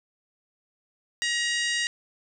harmonic tone with a mistuned harmonic, 949 Hz, A#5, 31 cents sharp, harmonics 2 / 3 / 4 / 5 / 6 / 7 / 8 / 9, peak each -27 / -31 / -33 / -35 / -37 / -38 / -39 / -40 dBFS, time 1.22-1.87 s, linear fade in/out 0 ms, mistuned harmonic 8, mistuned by -16 cents, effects none

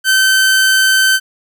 sawtooth tone, 1540 Hz, G6, 31 cents flat, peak -5 dBFS, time 0.04-1.2 s, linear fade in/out 50 ms, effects none

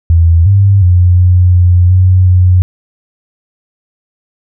sine tone with pitch steps, 83.4 / 98.9 / 89.3 / 90.1 / 89 / 92.3 / 90.9 Hz, E2 / G2 / F2 / F#2 / F2 / F#2 / F#2, +21 / +16 / +39 / -45 / +33 / -4 / -30 cents, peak -3 dBFS, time 0.1-2.62 s, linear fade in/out 0 ms, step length 360 ms, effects none

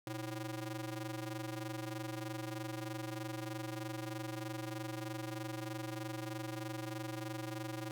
sawtooth ring-modulated tone, 220 Hz, A3, in tune, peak -33 dBFS, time 0.07-7.91 s, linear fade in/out 0 ms, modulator 98.4 Hz, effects none

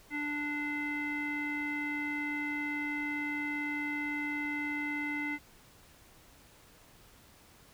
square tone with low-pass filter, 293.7 Hz, D4, in tune, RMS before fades -35 dBFS, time 0.1-5.39 s, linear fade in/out 50 ms, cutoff 2100 Hz, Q 8.7, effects pink hiss -59 dBFS RMS until 7.73 s

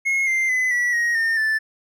triangle tone with pitch steps, 2164 / 2090 / 2019 / 1950.3 / 1883.9 / 1819.7 / 1757.7 Hz, C#7 / C7 / B6 / B6 / A#6 / A#6 / A6, -42 / -2 / +38 / -22 / +18 / -42 / -2 cents, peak -16 dBFS, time 0.05-1.59 s, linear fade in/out 20 ms, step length 220 ms, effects none

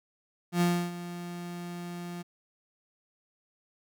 35% pulse tone with ADSR envelope, 174.61 Hz, F3, in tune, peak -20 dBFS, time 0.52-2.23 s, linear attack 90 ms, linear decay 300 ms, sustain -15 dB, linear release 18 ms, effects none

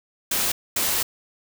white noise bursts at uneven times, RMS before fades -23 dBFS, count 2, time 0.31-0.52 / 0.76-1.03 s, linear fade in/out 5 ms, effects none

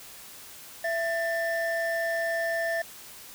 triangle tone pair together, 666.7 / 1780 Hz, E5 / A6, +19 / +20 cents, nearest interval octave + perfect fourth, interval 1701 cents, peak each -26 / -28 dBFS, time 0.84-2.82 s, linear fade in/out 5 ms, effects white hiss -46 dBFS RMS until 3.34 s

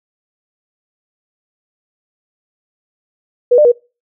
sine tone with pitch steps, 488.8 / 598 / 481.7 Hz, B4 / D5 / B4, -18 / +31 / -43 cents, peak -5 dBFS, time 3.51-3.72 s, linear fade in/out 10 ms, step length 70 ms, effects noise-tail reverb RT60 0.3 s tail -24 dB re dry

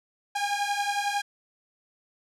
sawtooth beating tone pair, 807 / 818 Hz, G#5 / G#5, -50 / -26 cents, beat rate 11 Hz, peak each -25 / -25 dBFS, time 0.35-1.22 s, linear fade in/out 10 ms, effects low-pass 9000 Hz 12 dB/octave

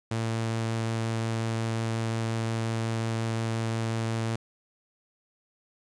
sawtooth tone, 113.2 Hz, A2, 50 cents sharp, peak -23 dBFS, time 0.11-4.36 s, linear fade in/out 5 ms, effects resampled to 22050 Hz + 10-bit

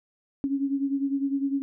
sine beating tone pair, 274.5 / 284.4 Hz, C#4 / C#4, -17 / +45 cents, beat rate 9.9 Hz, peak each -25 / -30 dBFS, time 0.44-1.62 s, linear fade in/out 0 ms, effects none

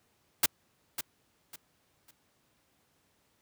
white noise with echo, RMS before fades -23 dBFS, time 0.43-0.46 s, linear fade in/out 5 ms, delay 550 ms, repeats 3, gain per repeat -11 dB, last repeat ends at 2.11 s, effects pink hiss -71 dBFS RMS until 3.41 s + high-pass 80 Hz 12 dB/octave

